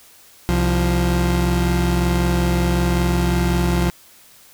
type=tone pair together; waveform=30% pulse; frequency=65.4 / 174.6 Hz; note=C2 / F3; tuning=0 / 0 cents; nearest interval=octave + perfect fourth; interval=1700 cents; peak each=-16 dBFS; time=0.49-3.9 s; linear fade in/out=0 ms; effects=white hiss -48 dBFS RMS until 4.53 s